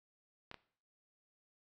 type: clicks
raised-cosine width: 0.3 ms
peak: -30 dBFS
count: 2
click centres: 0.514 / 0.543 s
effects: noise-tail reverb RT60 0.5 s tail -18 dB re dry